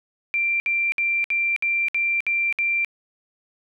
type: tone bursts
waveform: sine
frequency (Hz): 2362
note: D7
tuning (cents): +9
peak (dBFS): -19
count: 8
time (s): 0.34-2.847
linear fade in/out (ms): 0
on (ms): 260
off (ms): 61
effects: none